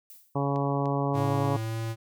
violet noise with exponential decay, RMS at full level -45 dBFS, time 0.1-0.48 s, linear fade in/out 0 ms, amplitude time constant 81 ms
harmonic tone, 140.1 Hz, C#3, 19 cents sharp, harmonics 1 / 2 / 3 / 4 / 5 / 6 / 7 / 8, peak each -28 / -31 / -33 / -34 / -35 / -36 / -36 / -37 dBFS, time 0.35-1.57 s, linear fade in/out 10 ms
click train, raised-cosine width 0.2 ms, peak -31 dBFS, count 4, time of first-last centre 0.56-1.45 s, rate 3.37 Hz
square tone with pitch glide, 110 to 112.96 Hz, A2 to A2, 0 to +46 cents, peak -30 dBFS, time 1.13-1.96 s, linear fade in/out 50 ms, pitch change +46 cents, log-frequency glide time 1.46-1.8 s
effects none

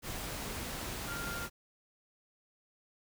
sine tone in noise, 1396.9 Hz, F6, in tune, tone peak -40 dBFS, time 1.06-1.49 s, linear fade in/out 50 ms, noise pink, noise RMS -40 dBFS, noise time 0.02-1.5 s, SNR -3 dB, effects none

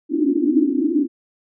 pink band-pass noise, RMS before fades -18 dBFS, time 0.09-1.08 s, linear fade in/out 50 ms, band 260 to 340 Hz, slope 96 dB/octave, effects none

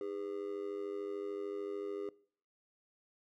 triangle tone with amplitude modulation, 405.1 Hz, G#4, 43 cents flat, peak -32 dBFS, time 0.01-2.09 s, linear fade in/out 2 ms, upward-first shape sine, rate 93.5 Hz, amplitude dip 85%, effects noise-tail reverb RT60 0.5 s tail -21 dB re dry

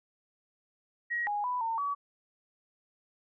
sine tone with pitch steps, 1898 / 825 / 992 / 907 / 1138 Hz, A#6 / G#5 / B5 / A#5 / C#6, +31 / -12 / +7 / -48 / +45 cents, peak -29 dBFS, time 1.1-1.95 s, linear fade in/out 20 ms, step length 170 ms, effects none

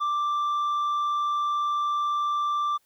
sine tone with tanh clipping, 1177 Hz, D6, 3 cents sharp, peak -24 dBFS, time 0-2.78 s, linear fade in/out 20 ms, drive 4 dB, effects white hiss -68 dBFS RMS until 2.85 s

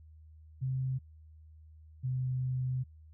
sine tone pair in turn, 130.81 / 128.34 Hz, C3 / C3, 0 / -33 cents, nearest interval unison, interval 33 cents, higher first, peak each -30 / -30 dBFS, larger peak neither, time 0.61-0.99 / 2.03-2.84 s, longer second, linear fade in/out 20 ms, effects noise-tail reverb RT60 0.1 s tail -25 dB re dry + added 78 Hz sine -52 dBFS peak until 3.13 s

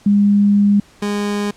sine / 30% pulse tone pair in turn, 203.3 / 205.3 Hz, G#3 / G#3, -37 / -20 cents, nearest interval unison, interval 17 cents, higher second, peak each -9 / -15 dBFS, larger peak first, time 0.06-0.8 / 1.02-1.51 s, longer first, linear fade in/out 5 ms, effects pink hiss -48 dBFS RMS until 1.56 s + low-pass 9000 Hz 12 dB/octave

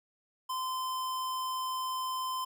square tone, 1031 Hz, C6, 26 cents flat, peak -33 dBFS, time 0.49-2.45 s, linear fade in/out 10 ms, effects none

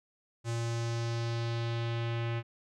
square tone with low-pass filter sweep, 116.54 Hz, A#2, in tune, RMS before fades -33 dBFS, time 0.44-2.43 s, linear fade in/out 50 ms, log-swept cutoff 7700 to 2600 Hz, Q 1.9, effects none

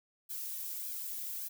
violet noise with flanger, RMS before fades -40 dBFS, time 0.29-1.49 s, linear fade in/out 20 ms, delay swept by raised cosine 1.2 to 2.7 ms, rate 1.7 Hz, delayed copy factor +0.8, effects none

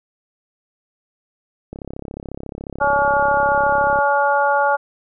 click train, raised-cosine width 2 ms, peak -17 dBFS, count 78, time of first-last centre 1.73-3.988 s, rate 34.1 Hz
harmonic tone, 283.8 Hz, C#4, 41 cents sharp, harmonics 2 / 3 / 4 / 5, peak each -19 / -17 / -24 / -20 dBFS, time 2.8-4.77 s, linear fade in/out 20 ms
effects none

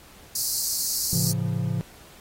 pink high-pass noise, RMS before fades -27 dBFS, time 0.35-1.32 s, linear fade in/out 5 ms, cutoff 4300 Hz, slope 96 dB/octave
triangle chord, A augmented, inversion none, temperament just, 110 / 137.5 / 171.88 Hz, A2 / C#3 / E#3, 0 / -14 / -27 cents, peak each -26 dBFS, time 1.13-1.81 s, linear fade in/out 0 ms
effects pink hiss -50 dBFS RMS until 2.2 s + AAC 48 kbps

